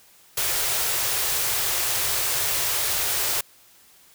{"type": "band-stop noise", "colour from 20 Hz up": "white", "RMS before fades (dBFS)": -24, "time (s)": [0.37, 3.41], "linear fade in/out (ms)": 5, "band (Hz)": [150, 340], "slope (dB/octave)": 48, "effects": ["white hiss -54 dBFS RMS until 4.14 s"]}